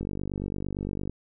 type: click train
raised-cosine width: 3 ms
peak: -19 dBFS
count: 54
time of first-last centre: 0.01-1.096 s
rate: 48.8 Hz
effects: none